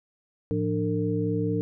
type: tone cluster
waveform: sine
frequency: 109.8 / 174.3 / 296.4 / 454.2 Hz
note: A2 / F3 / D4 / A#4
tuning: -3 / -3 / +16 / -45 cents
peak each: -29 dBFS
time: 0.51-1.61 s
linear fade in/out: 0 ms
effects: none